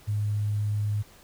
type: tone with quantisation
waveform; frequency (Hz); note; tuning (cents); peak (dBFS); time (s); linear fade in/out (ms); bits
sine; 104.4; G#2; +10; -24; 0.07-1.03; 20; 9
effects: pink hiss -54 dBFS RMS until 1.23 s